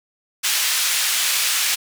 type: band-pass noise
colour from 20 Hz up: pink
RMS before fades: -20 dBFS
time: 0.43-1.76 s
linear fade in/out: 20 ms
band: 2300 to 15000 Hz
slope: 12 dB/octave
effects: none